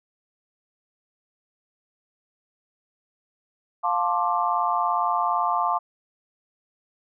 sine chord, D minor seventh, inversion first, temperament just, 704.8 / 881 / 1057.2 / 1174.7 Hz, F5 / A5 / C6 / D6, +16 / +2 / +18 / 0 cents, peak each -26 dBFS, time 3.83-5.79 s, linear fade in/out 20 ms, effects none

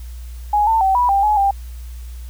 sine tone with pitch steps, 833 / 896 / 769 / 980 / 792 / 845 / 793 Hz, G#5 / A5 / G5 / B5 / G5 / G#5 / G5, +5 / +31 / -33 / -14 / +18 / +30 / +20 cents, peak -12 dBFS, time 0.53-1.51 s, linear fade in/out 5 ms, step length 140 ms, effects added 60 Hz sine -29 dBFS peak until 2.29 s + white hiss -48 dBFS RMS until 2.29 s

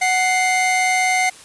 45% pulse tone pair together, 740.5 / 2097 Hz, F#5 / C7, +1 / +3 cents, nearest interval octave + tritone, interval 1802 cents, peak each -18 dBFS, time 0.01-1.3 s, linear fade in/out 10 ms, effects white hiss -42 dBFS RMS until 1.44 s + resampled to 24000 Hz

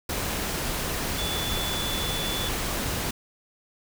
sine tone in noise, 3459 Hz, A7, 30 cents flat, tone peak -31 dBFS, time 1.18-2.49 s, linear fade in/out 5 ms, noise pink, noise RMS -29 dBFS, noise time 0.09-3.11 s, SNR -5 dB, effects none

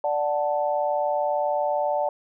sine chord, D major, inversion none, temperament equal, 587.3 / 740 / 880 Hz, D5 / F#5 / A5, 0 / 0 / 0 cents, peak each -24 / -27 / -27 dBFS, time 0.04-2.09 s, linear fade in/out 2 ms, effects none

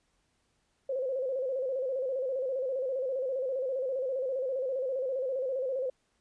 sine tone with vibrato, 523.3 Hz, C5, in tune, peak -29 dBFS, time 0.89-5.9 s, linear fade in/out 5 ms, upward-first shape square, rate 15 Hz, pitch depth 64 cents each way, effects pink hiss -74 dBFS RMS until 6.2 s + resampled to 22050 Hz

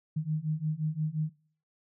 sine beating tone pair, 152.1 / 157.8 Hz, D#3 / D#3, -39 / +25 cents, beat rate 5.7 Hz, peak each -32 / -31 dBFS, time 0.16-1.3 s, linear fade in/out 10 ms, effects noise-tail reverb RT60 0.5 s tail -21 dB re dry

